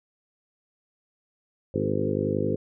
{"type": "harmonic tone with a mistuned harmonic", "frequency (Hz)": 51, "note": "G#1", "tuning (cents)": -31, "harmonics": [2, 3, 4, 5, 6, 7, 8, 9, 10], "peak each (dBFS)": [-32, -32, -32, -32, -32, -32, -32, -32, -32], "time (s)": [1.74, 2.56], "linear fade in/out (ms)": 5, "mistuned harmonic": 8, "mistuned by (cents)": -20, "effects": []}